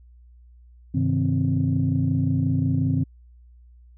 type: tone cluster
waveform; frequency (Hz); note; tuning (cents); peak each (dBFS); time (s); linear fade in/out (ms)
sine; 100.7 / 132.2 / 157.7 / 261.8; G2 / C3 / D#3 / C4; +47 / +18 / +24 / +1; -24; 0.94-3.04; 10
effects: tanh soft clip ceiling -11 dBFS + added 60 Hz sine -47 dBFS peak until 3.97 s